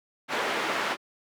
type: low-pass noise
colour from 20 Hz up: white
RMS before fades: -28 dBFS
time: 0.28-0.97 s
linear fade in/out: 50 ms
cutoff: 1900 Hz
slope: 12 dB/octave
effects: high-pass 300 Hz 12 dB/octave